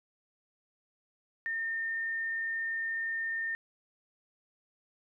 sine tone, 1817 Hz, A#6, 45 cents flat, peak -31 dBFS, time 1.46-3.55 s, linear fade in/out 0 ms, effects none

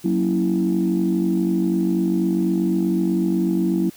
sine chord, F# dominant seventh, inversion none, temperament equal, 185 / 233.1 / 277.2 / 329.6 Hz, F#3 / A#3 / C#4 / E4, 0 / 0 / 0 / 0 cents, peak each -20 / -25 / -26 / -20 dBFS, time 0.04-3.9 s, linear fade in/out 10 ms, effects tanh soft clip ceiling -10 dBFS + white hiss -47 dBFS RMS until 3.96 s

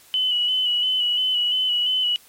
sine tone with vibrato, 2981 Hz, F#7, 12 cents sharp, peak -18 dBFS, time 0.14-2.16 s, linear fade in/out 0 ms, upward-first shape square, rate 2.9 Hz, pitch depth 28 cents each way, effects white hiss -51 dBFS RMS until 2.28 s + MP3 64 kbps

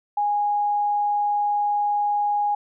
sine tone, 825 Hz, G#5, 12 cents flat, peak -19 dBFS, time 0.17-2.55 s, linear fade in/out 5 ms, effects none

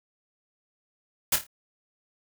white noise with echo, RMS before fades -22 dBFS, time 1.32-1.36 s, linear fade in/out 5 ms, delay 27 ms, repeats 4, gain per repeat -8 dB, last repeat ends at 1.468 s, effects none

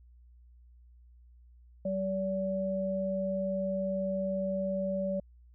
sine tone pair together, 191.5 / 573.9 Hz, G3 / D5, -40 / -40 cents, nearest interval octave + perfect fifth, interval 1900 cents, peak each -33 / -31 dBFS, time 1.85-5.2 s, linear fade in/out 5 ms, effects added 60 Hz sine -54 dBFS peak until 5.54 s

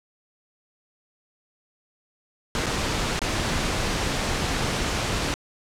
pink noise with dropouts, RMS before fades -25 dBFS, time 2.55-5.34 s, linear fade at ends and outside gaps 0 ms, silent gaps 2.66-2.666 / 3.192-3.217 s, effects low-pass 7000 Hz 12 dB/octave

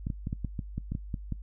clicks, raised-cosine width 5 ms, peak -20 dBFS, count 11, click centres 0.069 / 0.102 / 0.271 / 0.329 / 0.447 / 0.592 / 0.78 / 0.92 / 0.951 / 1.142 / 1.323 s, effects noise-tail reverb RT60 0.1 s tail -21 dB re dry + added 50 Hz sine -39 dBFS peak until 1.42 s

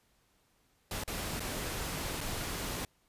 pink noise with dropouts, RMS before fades -37 dBFS, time 0.91-2.85 s, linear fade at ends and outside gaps 2 ms, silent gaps 1.037-1.077 / 1.396-1.403 / 2.207-2.211 s, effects pink hiss -71 dBFS RMS until 3.08 s + resampled to 32000 Hz

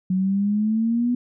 sine exponential sweep, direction up, 183.7 to 246.9 Hz, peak -18 dBFS, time 0.1-1.15 s, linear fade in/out 5 ms, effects none

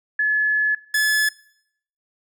sine / 45% pulse tone pair in turn, 1712 / 1718.3 Hz, A6 / A6, -48 / -42 cents, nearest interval unison, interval 6 cents, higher second, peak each -16 / -16 dBFS, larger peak neither, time 0.19-0.75 / 0.94-1.29 s, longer first, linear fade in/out 5 ms, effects noise-tail reverb RT60 0.7 s tail -21 dB re dry

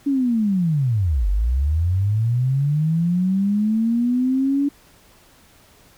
sine linear two-way sweep, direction down then up, 286.5 to 45.61 to 286.5 Hz, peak -16 dBFS, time 0.06-4.69 s, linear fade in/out 10 ms, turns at 1.28 s, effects pink hiss -52 dBFS RMS until 5.97 s

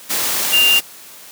sine tone in noise, 2794 Hz, F7, in tune, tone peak -10 dBFS, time 0.52-0.8 s, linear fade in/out 20 ms, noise white, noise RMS -19 dBFS, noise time 0.09-0.81 s, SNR +6 dB, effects white hiss -39 dBFS RMS until 1.31 s + high-pass 150 Hz 12 dB/octave

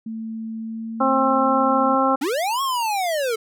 sine tone with pitch glide, 223.1 to 232.4 Hz, A3 to A#3, +24 to -5 cents, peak -27 dBFS, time 0.06-1.95 s, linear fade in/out 5 ms, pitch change +71 cents, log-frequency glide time 0.59-1.8 s
harmonic tone, 266.4 Hz, C4, 31 cents sharp, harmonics 1 / 2 / 3 / 4 / 5, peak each -22 / -22 / -22 / -22 / -22 dBFS, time 1-2.16 s, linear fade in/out 10 ms
square linear two-way sweep, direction up then down, 246.9 to 1111 to 429.9 Hz, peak -21 dBFS, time 2.21-3.36 s, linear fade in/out 10 ms, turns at 2.62 s
effects none

